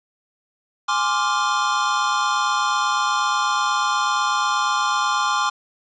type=chord; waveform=square; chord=D half-diminished seventh; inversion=second; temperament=equal; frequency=830.6 / 1046.5 / 1174.7 / 1396.9 Hz; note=Ab5 / C6 / D6 / F6; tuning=0 / 0 / 0 / 0 cents; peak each=-27 / -24 / -23 / -26 dBFS; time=0.88-5.5 s; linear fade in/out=10 ms; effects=resampled to 16000 Hz + 9-bit